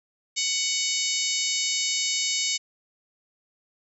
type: harmonic tone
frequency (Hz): 744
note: F#5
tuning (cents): +9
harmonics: 3 / 4 / 5 / 6 / 7 / 8 / 9 / 10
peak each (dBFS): -32 / -32 / -32 / -32 / -32 / -32 / -32 / -32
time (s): 0.36-2.58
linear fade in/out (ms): 20
effects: none